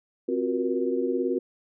sine tone cluster, 262.5 / 356.2 / 374.5 / 475.3 Hz, C4 / F4 / F#4 / A#4, +6 / +34 / +21 / +34 cents, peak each -29 dBFS, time 0.28-1.39 s, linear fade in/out 10 ms, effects none

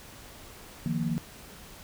sine chord, Eb suspended second, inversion none, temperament equal, 155.56 / 174.61 / 233.1 Hz, Eb3 / F3 / Bb3, 0 / 0 / 0 cents, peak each -31 dBFS, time 0.86-1.18 s, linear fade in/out 0 ms, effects pink hiss -48 dBFS RMS until 1.83 s

